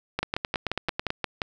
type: two click trains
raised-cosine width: 0.3 ms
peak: -10 / -10 dBFS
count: 8 / 9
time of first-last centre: 0.19-1.418 / 0.23-1.104 s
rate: 5.7 / 9.15 Hz
effects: none